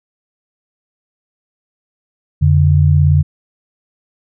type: tone pair together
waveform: sine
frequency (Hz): 87.31 / 145.03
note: F2 / D3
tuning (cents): 0 / -21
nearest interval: major sixth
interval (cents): 879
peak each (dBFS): -10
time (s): 2.41-3.23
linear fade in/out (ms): 20
effects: none